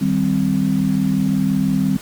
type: chord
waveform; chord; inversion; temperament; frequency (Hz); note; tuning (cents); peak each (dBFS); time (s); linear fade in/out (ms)
sine; C minor; first; equal; 155.56 / 196 / 261.6; Eb3 / G3 / C4; 0 / 0 / 0; -21 / -17 / -19; 0.01-1.97; 5
effects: pink hiss -37 dBFS RMS until 2.01 s + MP3 96 kbps